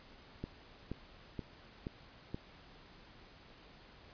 click train, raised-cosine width 3 ms, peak -26 dBFS, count 5, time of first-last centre 0.44-2.345 s, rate 2.1 Hz, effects pink hiss -58 dBFS RMS until 4.13 s + resampled to 11025 Hz

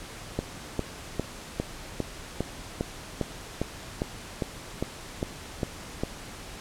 click train, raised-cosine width 2 ms, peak -13 dBFS, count 15, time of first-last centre 0.39-6.035 s, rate 2.48 Hz, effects pink hiss -42 dBFS RMS until 6.6 s + low-pass 10000 Hz 12 dB/octave

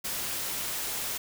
white noise, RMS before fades -33 dBFS, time 0.04-1.18 s, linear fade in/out 10 ms, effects none

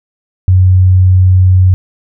sine tone, 92.5 Hz, F#2, in tune, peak -3 dBFS, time 0.48-1.74 s, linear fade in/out 0 ms, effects none

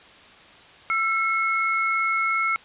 sine tone pair together, 1338.6 / 2179 Hz, E6 / C#7, +26 / -30 cents, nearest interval minor sixth, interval 844 cents, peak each -23 dBFS, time 0.9-2.56 s, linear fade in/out 0 ms, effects white hiss -48 dBFS RMS until 2.64 s + resampled to 8000 Hz

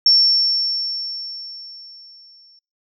sine tone with exponential decay, 5440 Hz, F8, 46 cents flat, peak -8 dBFS, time 0.06-2.59 s, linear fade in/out 2 ms, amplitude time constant 550 ms, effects noise-tail reverb RT60 0.3 s tail -26 dB re dry

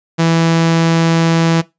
sawtooth tone, 165.1 Hz, E3, 3 cents sharp, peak -6 dBFS, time 0.18-1.62 s, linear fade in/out 20 ms, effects noise-tail reverb RT60 0.2 s tail -19 dB re dry + resampled to 16000 Hz

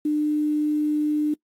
sine tone with quantisation, 300.4 Hz, D4, 39 cents sharp, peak -19 dBFS, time 0.05-1.34 s, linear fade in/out 5 ms, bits 8, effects noise-tail reverb RT60 0.1 s tail -22 dB re dry + AAC 48 kbps

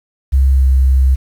sine tone with pitch glide, 67 to 65.89 Hz, C2 to C2, +42 to +13 cents, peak -7 dBFS, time 0.32-1.16 s, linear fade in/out 20 ms, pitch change -29 cents, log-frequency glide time 0.53-0.65 s, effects 7-bit

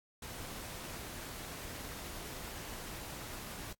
pink noise, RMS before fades -45 dBFS, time 0.22-3.73 s, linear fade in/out 5 ms, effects noise-tail reverb RT60 0.1 s tail -25 dB re dry + AAC 64 kbps

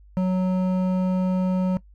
sine tone with hard clipping, 185 Hz, F#3, in tune, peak -21 dBFS, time 0.17-1.77 s, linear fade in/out 0 ms, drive 10 dB, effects noise-tail reverb RT60 0.1 s tail -19 dB re dry + added 50 Hz sine -47 dBFS peak until 1.94 s

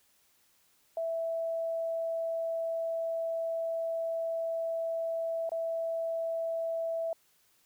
sine tone with dropouts, 659.3 Hz, E5, in tune, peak -30 dBFS, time 0.97-7.13 s, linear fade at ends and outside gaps 2 ms, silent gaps 5.493-5.518 s, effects white hiss -68 dBFS RMS until 7.65 s

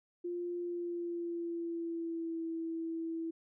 sine tone with pitch glide, 349.9 to 328.4 Hz, F4 to E4, +3 to -6 cents, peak -35 dBFS, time 0.24-3.31 s, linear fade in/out 10 ms, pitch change -109 cents, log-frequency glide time 0.59-2.43 s, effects none

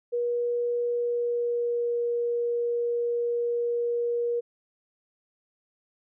sine tone with pitch glide, 479.9 to 475.2 Hz, B4 to A#4, -50 to +33 cents, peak -24 dBFS, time 0.12-4.41 s, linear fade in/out 20 ms, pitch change -17 cents, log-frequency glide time 0.83-2 s, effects none

